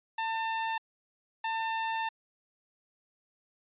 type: tone bursts at uneven times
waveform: sawtooth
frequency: 897 Hz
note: A5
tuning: 33 cents sharp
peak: -26 dBFS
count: 2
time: 0.18-0.78 / 1.44-2.09 s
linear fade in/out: 5 ms
effects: resampled to 8000 Hz